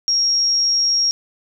sine tone, 5588 Hz, F8, in tune, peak -14 dBFS, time 0.08-1.11 s, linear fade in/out 0 ms, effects none

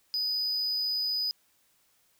triangle tone, 4978 Hz, D#8, in tune, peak -26 dBFS, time 0.14-1.31 s, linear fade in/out 0 ms, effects white hiss -68 dBFS RMS until 2.19 s

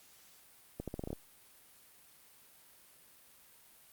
accelerating click train, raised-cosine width 2 ms, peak -25 dBFS, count 8, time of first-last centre 0.8-1.13 s, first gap 77 ms, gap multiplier 0.83, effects white hiss -61 dBFS RMS until 3.92 s + Opus 48 kbps

